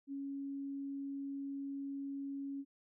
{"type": "tone", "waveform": "sine", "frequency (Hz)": 277.2, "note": "C#4", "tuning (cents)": 0, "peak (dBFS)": -39, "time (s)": [0.07, 2.65], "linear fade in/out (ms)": 50, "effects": []}